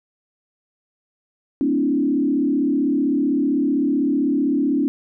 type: tone with frequency modulation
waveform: sine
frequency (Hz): 282.7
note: C#4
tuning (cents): +34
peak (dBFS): -16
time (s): 1.61-4.88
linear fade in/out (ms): 0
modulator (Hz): 35.7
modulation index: 1.2
effects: none